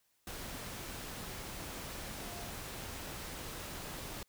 sine tone in noise, 698.5 Hz, F5, in tune, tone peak -51 dBFS, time 2.22-2.5 s, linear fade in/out 2 ms, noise pink, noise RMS -44 dBFS, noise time 0.27-4.23 s, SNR -10 dB, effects white hiss -75 dBFS RMS until 4.28 s

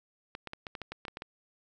clicks, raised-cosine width 0.3 ms, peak -23 dBFS, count 11, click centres 0.351 / 0.473 / 0.534 / 0.668 / 0.752 / 0.817 / 0.92 / 1.052 / 1.082 / 1.171 / 1.221 s, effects none

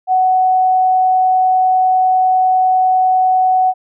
sine tone, 745 Hz, F#5, 12 cents sharp, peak -9 dBFS, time 0.07-3.74 s, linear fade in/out 50 ms, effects none

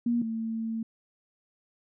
sine tone pair in turn, 237.1 / 224.9 Hz, A#3 / A3, +30 / +38 cents, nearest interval minor second, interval 92 cents, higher first, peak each -23 / -29 dBFS, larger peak first, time 0.06-0.22 / 0.22-0.83 s, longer second, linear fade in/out 5 ms, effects none

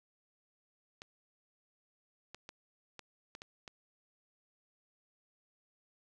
clicks, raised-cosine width 0.2 ms, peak -29 dBFS, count 7, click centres 1.019 / 2.346 / 2.491 / 2.993 / 3.351 / 3.419 / 3.678 s, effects none

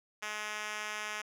5% pulse tone with band-pass filter, 211.8 Hz, G#3, 34 cents sharp, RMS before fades -39 dBFS, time 0.22-1.22 s, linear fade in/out 10 ms, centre 3000 Hz, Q 0.5, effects none

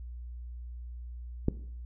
click, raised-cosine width 3 ms, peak -12 dBFS, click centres 1.484 s, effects noise-tail reverb RT60 0.6 s tail -17 dB re dry + added 60 Hz sine -39 dBFS peak until 1.85 s

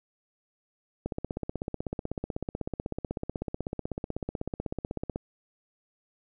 click train, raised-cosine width 2 ms, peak -18 dBFS, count 67, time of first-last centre 1.06-5.159 s, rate 16.1 Hz, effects none

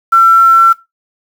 sine tone with quantisation, 1349 Hz, E6, 40 cents sharp, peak -3 dBFS, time 0.12-0.73 s, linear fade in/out 10 ms, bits 5, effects noise-tail reverb RT60 0.2 s tail -18 dB re dry

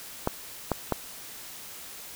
clicks, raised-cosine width 1 ms, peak -10 dBFS, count 3, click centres 0.274 / 0.717 / 0.923 s, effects white hiss -43 dBFS RMS until 2.15 s

